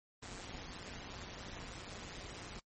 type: noise with amplitude modulation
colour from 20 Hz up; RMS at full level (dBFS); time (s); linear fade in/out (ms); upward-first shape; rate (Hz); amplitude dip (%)
pink; -44; 0.22-2.6; 10; sine; 186; 80
effects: noise-tail reverb RT60 0.1 s tail -23 dB re dry + MP3 32 kbps